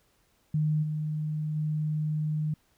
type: tone with level steps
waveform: sine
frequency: 153.2 Hz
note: D#3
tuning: 27 cents flat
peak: -23 / -28 / -26 dBFS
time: 0.54-2.54 s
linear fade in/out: 5 ms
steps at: 0.82 / 1.55 s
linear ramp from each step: 20 ms
effects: pink hiss -68 dBFS RMS until 2.77 s